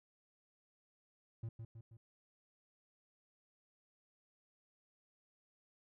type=tone with echo; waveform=triangle; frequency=113.4 Hz; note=A#2; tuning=47 cents flat; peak=-38 dBFS; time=1.43-1.49 s; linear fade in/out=5 ms; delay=160 ms; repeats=3; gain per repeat=-5 dB; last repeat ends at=1.97 s; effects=none